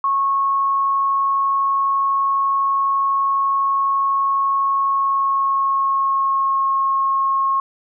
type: tone with pitch glide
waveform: sine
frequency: 1097 to 1084.4 Hz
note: C#6 to C#6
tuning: -18 to -38 cents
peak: -15 dBFS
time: 0.04-7.6 s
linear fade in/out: 2 ms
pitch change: -20 cents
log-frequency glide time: 4.85-6.67 s
effects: none